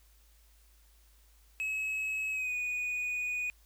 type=tone with pitch glide; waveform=triangle; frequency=2570 to 2471 Hz; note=E7 to D#7; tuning=-45 to -13 cents; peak=-30 dBFS; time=1.6-3.5 s; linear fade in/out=0 ms; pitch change=-68 cents; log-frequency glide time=2.31-2.54 s; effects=added 53 Hz sine -60 dBFS peak until 3.65 s + white hiss -67 dBFS RMS until 3.65 s